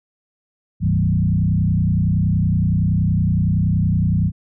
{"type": "tone with frequency modulation", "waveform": "sine", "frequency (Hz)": 133.1, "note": "C3", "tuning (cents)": 30, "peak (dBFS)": -14, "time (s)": [0.8, 4.32], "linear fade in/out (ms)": 50, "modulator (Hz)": 30.7, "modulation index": 2, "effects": []}